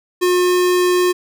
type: tone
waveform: square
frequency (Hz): 359.8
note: F#4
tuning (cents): -48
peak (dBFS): -13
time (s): 0.21-1.13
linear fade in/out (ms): 20
effects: none